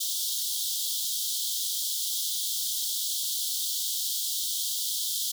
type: high-pass noise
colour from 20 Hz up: pink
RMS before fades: -30 dBFS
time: 0-5.32 s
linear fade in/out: 10 ms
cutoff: 3200 Hz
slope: 96 dB/octave
effects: none